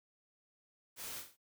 white noise with echo, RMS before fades -45 dBFS, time 0.96-1.24 s, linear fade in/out 50 ms, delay 44 ms, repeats 3, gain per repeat -7 dB, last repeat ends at 1.372 s, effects none

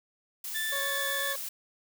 blue noise, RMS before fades -37 dBFS, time 0.44-1.49 s, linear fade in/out 5 ms
30% pulse tone with pitch glide, 1760 to 1738.8 Hz, A6 to A6, 0 to -21 cents, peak -28 dBFS, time 0.54-1.34 s, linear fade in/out 20 ms, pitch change -21 cents, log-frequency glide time 0.69-0.97 s
20% pulse tone with vibrato, 554.4 Hz, C#5, in tune, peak -30 dBFS, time 0.72-1.36 s, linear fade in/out 5 ms, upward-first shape triangle, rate 7.9 Hz, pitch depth 10 cents each way
effects none

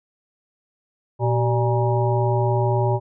harmonic tone with a mistuned harmonic, 118.3 Hz, A#2, 26 cents sharp, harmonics 1 / 3 / 5 / 7 / 8, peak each -19 / -24 / -26 / -27 / -28 dBFS, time 1.19-3 s, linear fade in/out 50 ms, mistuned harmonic 3, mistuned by +130 cents, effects none

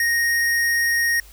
square tone, 1864.7 Hz, A#6, in tune, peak -18 dBFS, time 0-1.2 s, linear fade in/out 2 ms, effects added 50 Hz sine -44 dBFS peak until 1.32 s + white hiss -49 dBFS RMS until 1.32 s

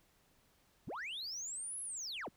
sine linear two-way sweep, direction up then down, 51.91 to 10950 to 51.91 Hz, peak -38 dBFS, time 0.87-2.29 s, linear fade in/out 10 ms, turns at 1.81 s, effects tanh soft clip ceiling -39 dBFS + pink hiss -71 dBFS RMS until 2.36 s

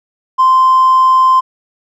sine tone with hard clipping, 1040 Hz, C6, 11 cents flat, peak -6 dBFS, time 0.38-1.41 s, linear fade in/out 20 ms, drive 1 dB, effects none

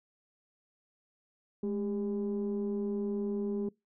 sine tone pair together, 210 / 400.6 Hz, G#3 / G4, +19 / +38 cents, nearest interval major seventh, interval 1119 cents, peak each -31 / -33 dBFS, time 1.63-3.69 s, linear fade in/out 5 ms, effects noise-tail reverb RT60 0.2 s tail -24 dB re dry + tanh soft clip ceiling -26 dBFS

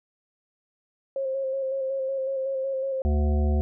sine tone with vibrato, 535 Hz, C5, 38 cents sharp, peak -25 dBFS, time 1.16-3.02 s, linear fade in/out 2 ms, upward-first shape square, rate 5.4 Hz, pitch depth 23 cents each way
harmonic tone, 73.7 Hz, D2, 7 cents sharp, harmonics 1 / 3 / 5 / 7 / 9 / 10, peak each -20 / -30 / -34 / -37 / -39 / -40 dBFS, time 3.05-3.61 s, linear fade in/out 0 ms
effects none

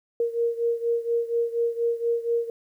sine beating tone pair, 466.2 / 470.4 Hz, A#4 / A#4, 0 / +16 cents, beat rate 4.2 Hz, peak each -24 / -27 dBFS, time 0.2-2.5 s, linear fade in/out 2 ms, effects 10-bit

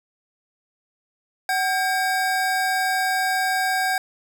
square tone pair together, 754 / 1604.6 Hz, F#5 / G6, +32 / +40 cents, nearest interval octave + minor second, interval 1308 cents, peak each -23 / -24 dBFS, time 1.49-3.98 s, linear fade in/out 2 ms, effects none

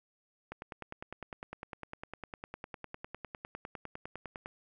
click train, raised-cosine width 0.5 ms, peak -26 dBFS, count 40, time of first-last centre 0.52-4.459 s, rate 9.9 Hz, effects none

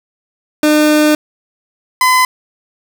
30% pulse tone pair in turn, 302.7 / 1016 Hz, D#4 / B5, -48 / +49 cents, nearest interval octave + major sixth, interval 2097 cents, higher second, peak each -5 dBFS, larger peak neither, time 0.63-1.15 / 2.01-2.25 s, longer first, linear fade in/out 2 ms, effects none

